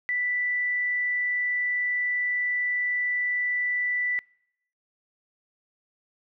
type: tone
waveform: sine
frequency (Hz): 1975.5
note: B6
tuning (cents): 0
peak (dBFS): -24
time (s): 0.09-4.19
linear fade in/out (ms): 0
effects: noise-tail reverb RT60 0.8 s tail -26 dB re dry